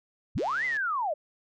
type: linear two-way sweep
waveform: sine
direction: up then down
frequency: 34.65 to 2072 to 559 Hz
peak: -26 dBFS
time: 0.35-1.14 s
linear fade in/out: 10 ms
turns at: 0.65 s
type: click train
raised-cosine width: 0.2 ms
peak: -28 dBFS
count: 55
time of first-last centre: 0.38-0.768 s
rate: 139 Hz
effects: none